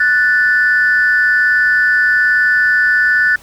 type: tone pair together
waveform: sine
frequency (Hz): 1480 / 1761.2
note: F#6 / A6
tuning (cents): 0 / +1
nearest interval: minor third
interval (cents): 301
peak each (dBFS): -11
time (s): 0-3.36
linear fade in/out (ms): 5
effects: tanh soft clip ceiling -3 dBFS + pink hiss -42 dBFS RMS until 3.42 s